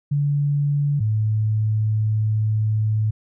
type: tone pair in turn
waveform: sine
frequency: 144 / 108.15 Hz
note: D3 / A2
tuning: -34 / -29 cents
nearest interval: perfect fourth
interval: 495 cents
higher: first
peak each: -17 dBFS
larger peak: neither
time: 0.11-1 / 1-3.11 s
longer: second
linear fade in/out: 10 ms
effects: none